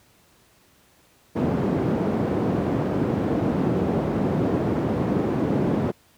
white band-pass noise, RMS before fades -23 dBFS, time 1.35-5.92 s, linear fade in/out 20 ms, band 110 to 330 Hz, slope 12 dB/octave, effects pink hiss -58 dBFS RMS until 6.17 s + high-pass 60 Hz 12 dB/octave

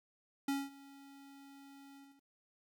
square tone with ADSR envelope, 277.2 Hz, C#4, in tune, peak -32 dBFS, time 0.48-2.23 s, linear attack 5 ms, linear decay 210 ms, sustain -22 dB, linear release 260 ms, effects 12-bit

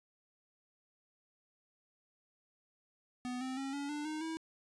square tone with pitch steps, 248.8 / 259.8 / 271.3 / 283.3 / 295.9 / 309 / 322.7 Hz, B3 / C4 / C#4 / C#4 / D4 / D#4 / E4, +13 / -12 / -37 / +38 / +13 / -12 / -37 cents, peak -38 dBFS, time 3.25-4.37 s, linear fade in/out 0 ms, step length 160 ms, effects resampled to 22050 Hz

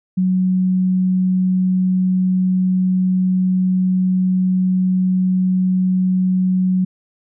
sine tone, 185 Hz, F#3, in tune, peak -13 dBFS, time 0.17-6.85 s, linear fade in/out 10 ms, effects none

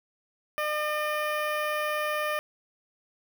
15% pulse tone with notch filter, 604 Hz, D5, 48 cents sharp, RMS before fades -29 dBFS, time 0.58-2.39 s, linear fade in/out 0 ms, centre 7000 Hz, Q 0.71, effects none

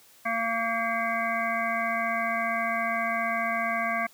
harmonic tone with a mistuned harmonic, 228.7 Hz, A#3, 33 cents flat, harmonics 1 / 3 / 5 / 7 / 9 / 10, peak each -36 / -30 / -31 / -33 / -32 / -35 dBFS, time 0.25-4.07 s, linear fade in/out 10 ms, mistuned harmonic 10, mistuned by -36 cents, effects white hiss -56 dBFS RMS until 4.13 s + high-pass 100 Hz 12 dB/octave

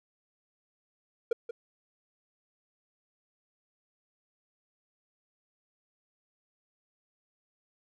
triangle tone with echo, 467.9 Hz, A#4, 6 cents sharp, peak -21 dBFS, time 1.31-1.33 s, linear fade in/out 5 ms, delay 180 ms, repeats 1, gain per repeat -11 dB, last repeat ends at 1.51 s, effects none

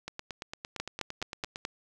two click trains, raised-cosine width 0.2 ms, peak -15 / -20 dBFS, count 5 / 14, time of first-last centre 0.8-1.651 / 0.08-1.559 s, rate 4.7 / 8.79 Hz, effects none

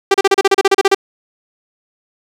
sawtooth tone bursts, 392 Hz, G4, in tune, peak -3 dBFS, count 13, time 0.11-0.947 s, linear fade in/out 5 ms, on 33 ms, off 34 ms, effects low-pass 7000 Hz 12 dB/octave + 7-bit

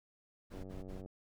brown noise bursts, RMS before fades -47 dBFS, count 3, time 0.5-1.02 s, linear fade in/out 20 ms, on 140 ms, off 50 ms
click train, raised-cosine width 2 ms, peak -36 dBFS, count 50, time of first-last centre 0.54-1.06 s, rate 94.2 Hz
effects none

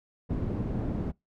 white low-pass noise, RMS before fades -31 dBFS, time 0.29-1.12 s, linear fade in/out 20 ms, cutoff 220 Hz, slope 12 dB/octave, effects noise-tail reverb RT60 0.2 s tail -25 dB re dry

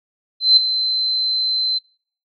sine tone with ADSR envelope, 4078 Hz, C8, 45 cents flat, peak -6 dBFS, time 0.4-1.79 s, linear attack 170 ms, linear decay 7 ms, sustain -11 dB, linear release 16 ms, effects noise-tail reverb RT60 0.5 s tail -25 dB re dry

